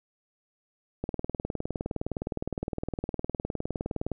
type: click train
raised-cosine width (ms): 2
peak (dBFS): -17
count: 61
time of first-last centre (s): 1.04-4.117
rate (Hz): 19.5
effects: none